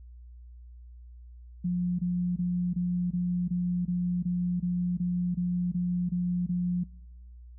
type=tone bursts; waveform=sine; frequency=177.8 Hz; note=F3; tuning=31 cents sharp; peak=-25 dBFS; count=14; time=1.64-6.839 s; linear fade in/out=10 ms; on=350 ms; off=23 ms; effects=noise-tail reverb RT60 1.0 s tail -24 dB re dry + added 60 Hz sine -45 dBFS peak until 7.58 s